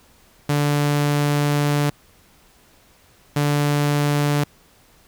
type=tone pair in turn; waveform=sawtooth; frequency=145.8 / 145.8 Hz; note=D3 / D3; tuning=-12 / -12 cents; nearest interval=unison; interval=0 cents; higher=neither; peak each=-13 dBFS; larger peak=neither; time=0.49-1.9 / 3.36-4.44 s; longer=first; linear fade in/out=5 ms; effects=pink hiss -54 dBFS RMS until 5.07 s